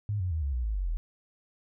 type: tone with pitch steps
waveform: sine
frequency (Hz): 103.83 / 90.91 / 79.6 / 69.7 / 61.03 / 53.44 / 46.79 / 40.97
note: G#2 / F#2 / D#2 / C#2 / B1 / A1 / F#1 / E1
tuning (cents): 0 / -30 / +40 / +10 / -20 / -50 / +20 / -10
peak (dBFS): -27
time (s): 0.09-0.97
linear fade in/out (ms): 0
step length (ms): 110
effects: none